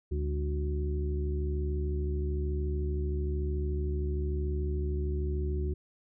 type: harmonic tone with a mistuned harmonic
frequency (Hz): 73.42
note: D2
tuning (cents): 0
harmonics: 1 / 2 / 3 / 4 / 5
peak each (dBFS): -29 / -40 / -44 / -46 / -37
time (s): 0.11-5.74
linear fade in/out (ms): 10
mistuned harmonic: 3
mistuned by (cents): -100
effects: none